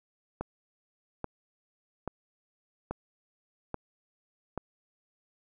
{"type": "click train", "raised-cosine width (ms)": 1, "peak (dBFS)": -19, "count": 6, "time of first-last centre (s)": [0.41, 4.577], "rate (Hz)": 1.2, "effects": []}